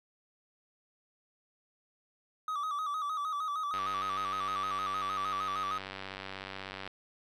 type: tone with vibrato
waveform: triangle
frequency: 1208 Hz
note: D6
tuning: 48 cents sharp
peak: -30 dBFS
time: 2.48-5.78 s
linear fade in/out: 2 ms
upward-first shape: square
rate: 6.5 Hz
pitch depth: 74 cents each way
type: click train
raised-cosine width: 0.3 ms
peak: -24 dBFS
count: 303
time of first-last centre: 3.74-6.876 s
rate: 96.3 Hz
effects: none